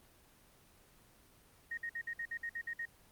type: tone bursts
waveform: sine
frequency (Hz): 1864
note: A#6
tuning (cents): -1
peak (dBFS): -37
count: 10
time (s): 1.71-2.854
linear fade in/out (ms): 5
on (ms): 64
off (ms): 56
effects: pink hiss -64 dBFS RMS until 3.11 s + Opus 24 kbps